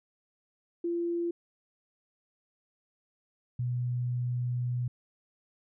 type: tone pair in turn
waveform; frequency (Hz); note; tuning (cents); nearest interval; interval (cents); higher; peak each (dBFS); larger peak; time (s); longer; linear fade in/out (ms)
sine; 342.5 / 123.03; F4 / B2; -34 / -6; octave + tritone; 1772; first; -28; neither; 0.84-1.31 / 3.59-4.88; second; 5
effects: none